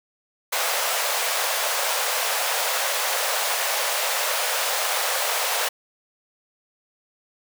pink high-pass noise, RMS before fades -24 dBFS, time 0.52-5.69 s, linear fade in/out 10 ms, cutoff 510 Hz, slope 48 dB/octave, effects none

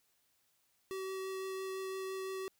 square tone with vibrato, 381.1 Hz, G4, 49 cents flat, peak -39 dBFS, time 0.91-2.48 s, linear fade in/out 0 ms, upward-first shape triangle, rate 5.9 Hz, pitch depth 9 cents each way, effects white hiss -75 dBFS RMS until 2.59 s

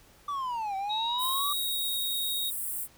triangle linear two-way sweep, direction down then up, 1174.7 to 764 to 1174.7 Hz, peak -28 dBFS, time 0.28-1.53 s, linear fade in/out 5 ms, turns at 0.76 s
sine tone with pitch glide, 3808 to 3760 Hz, A#7 to A#7, +36 to +14 cents, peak -30 dBFS, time 0.89-2.51 s, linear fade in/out 20 ms, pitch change -22 cents, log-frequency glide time 1.36-1.97 s
white high-pass noise, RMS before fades -34 dBFS, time 1.18-2.88 s, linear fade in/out 50 ms, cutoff 7900 Hz, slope 96 dB/octave
effects pink hiss -58 dBFS RMS until 2.97 s

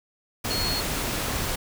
sine tone in noise, 4318 Hz, C#8, 46 cents flat, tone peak -27 dBFS, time 0.5-0.81 s, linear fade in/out 10 ms, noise pink, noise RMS -28 dBFS, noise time 0.44-1.56 s, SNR -2 dB, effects none

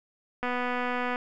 click train, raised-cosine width 0.5 ms, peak -16 dBFS, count 181, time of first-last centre 0.43-1.159 s, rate 247 Hz, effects none

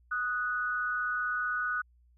sine tone pair together, 1244.5 / 1480 Hz, D#6 / F#6, 0 / 0 cents, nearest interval minor third, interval 300 cents, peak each -34 / -30 dBFS, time 0.11-1.82 s, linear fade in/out 10 ms, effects added 60 Hz sine -60 dBFS peak until 2.17 s

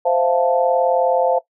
sine chord, F major seventh, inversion second, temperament equal with one note detuned, 520.5 / 659.3 / 698.5 / 880 Hz, C5 / E5 / F5 / A5, -9 / 0 / 0 / 0 cents, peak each -17 / -22 / -19 / -22 dBFS, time 0.05-1.39 s, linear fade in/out 10 ms, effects noise-tail reverb RT60 0.1 s tail -17 dB re dry

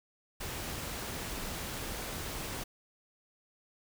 pink noise, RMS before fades -39 dBFS, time 0.4-2.64 s, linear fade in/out 10 ms, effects none

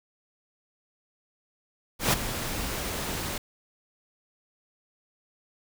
pink noise with ADSR envelope, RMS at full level -20 dBFS, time 1.99-3.38 s, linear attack 140 ms, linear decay 14 ms, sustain -12 dB, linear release 4 ms, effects none

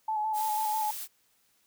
sine tone with vibrato, 861 Hz, A5, 38 cents flat, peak -27 dBFS, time 0.08-0.91 s, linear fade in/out 5 ms, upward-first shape square, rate 6.1 Hz, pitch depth 25 cents each way
blue noise, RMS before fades -38 dBFS, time 0.33-1.08 s, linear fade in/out 50 ms
effects white hiss -69 dBFS RMS until 1.66 s

